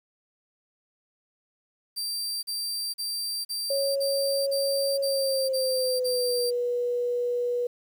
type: tone bursts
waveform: sawtooth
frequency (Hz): 4699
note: D8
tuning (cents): 0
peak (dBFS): -26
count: 9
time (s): 1.96-6.51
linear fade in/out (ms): 20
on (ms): 470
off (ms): 40
type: tone with pitch glide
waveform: sine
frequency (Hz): 552 to 486.1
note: C#5 to B4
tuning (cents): -7 to -28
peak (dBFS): -24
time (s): 3.7-7.67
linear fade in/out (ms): 5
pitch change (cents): -221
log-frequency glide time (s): 5.02-6.44
effects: 9-bit